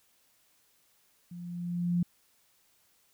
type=tone with level ramp; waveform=sine; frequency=174.61 Hz; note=F3; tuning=in tune; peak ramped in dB=-41 to -23 dBFS; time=1.31-2.03 s; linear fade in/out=5 ms; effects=white hiss -68 dBFS RMS until 3.13 s